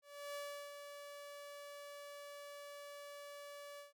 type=tone with ADSR envelope; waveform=sawtooth; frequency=575 Hz; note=D5; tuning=37 cents flat; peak=-39 dBFS; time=0.02-3.93 s; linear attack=330 ms; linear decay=360 ms; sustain=-7 dB; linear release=140 ms; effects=none